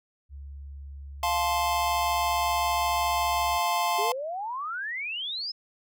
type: tone with pitch glide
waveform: sine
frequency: 69.9 to 68.7 Hz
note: C#2 to C#2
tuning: +15 to -15 cents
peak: -38 dBFS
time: 0.29-3.6 s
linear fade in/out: 50 ms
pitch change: -30 cents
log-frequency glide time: 1.08-2.8 s
type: chord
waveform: square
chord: F major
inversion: none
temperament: just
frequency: 698.5 / 873.1 / 1047.7 Hz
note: F5 / A5 / C6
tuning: 0 / -14 / +2 cents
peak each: -29 dBFS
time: 1.23-4.12 s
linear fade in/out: 2 ms
type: exponential sweep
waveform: sine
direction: up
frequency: 392 to 5220 Hz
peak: -30 dBFS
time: 3.98-5.52 s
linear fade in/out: 10 ms
effects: none